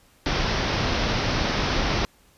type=low-pass noise; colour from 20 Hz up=pink; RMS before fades=-24 dBFS; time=0.26-2.05 s; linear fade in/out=0 ms; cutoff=5800 Hz; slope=96 dB/octave; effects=pink hiss -58 dBFS RMS until 2.37 s + resampled to 32000 Hz